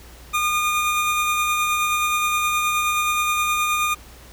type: tone with tremolo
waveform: 25% pulse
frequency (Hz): 1217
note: D#6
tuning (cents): -39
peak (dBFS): -14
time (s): 0.33-3.95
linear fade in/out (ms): 20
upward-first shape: sine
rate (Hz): 9.5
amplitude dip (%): 25
effects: added 60 Hz sine -44 dBFS peak until 4.32 s + pink hiss -46 dBFS RMS until 4.32 s